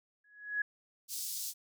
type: tone with exponential growth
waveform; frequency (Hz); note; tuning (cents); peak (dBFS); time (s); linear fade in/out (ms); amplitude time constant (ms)
sine; 1678; G#6; +17; -27; 0.24-0.62; 5; 82
type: high-pass noise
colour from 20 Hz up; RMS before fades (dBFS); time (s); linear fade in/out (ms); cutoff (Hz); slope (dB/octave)
pink; -39; 1.08-1.54; 50; 4700; 24
effects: none